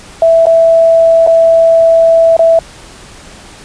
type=tone with dropouts; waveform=sine; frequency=659.3 Hz; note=E5; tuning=in tune; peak=-3 dBFS; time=0.22-2.59 s; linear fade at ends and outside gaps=2 ms; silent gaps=0.457-0.467 / 1.266-1.273 / 2.367-2.392 s; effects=pink hiss -34 dBFS RMS until 3.64 s + resampled to 22050 Hz